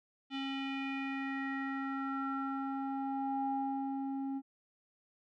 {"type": "tone with low-pass filter sweep", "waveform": "square", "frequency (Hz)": 271.3, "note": "C#4", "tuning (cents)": -37, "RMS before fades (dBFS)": -37, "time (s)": [0.3, 4.42], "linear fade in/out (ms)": 50, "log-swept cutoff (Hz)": [3200, 550], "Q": 4.5, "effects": []}